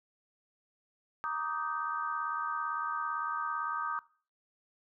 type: chord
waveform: sine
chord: Eb major seventh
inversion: second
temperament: just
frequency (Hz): 933.4 / 1166.7 / 1244.5 / 1555.6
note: Bb5 / D6 / Eb6 / G6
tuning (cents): +2 / -12 / 0 / -14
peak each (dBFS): -40 / -39 / -35 / -40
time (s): 1.24-3.99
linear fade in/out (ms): 0
effects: noise-tail reverb RT60 0.4 s tail -20 dB re dry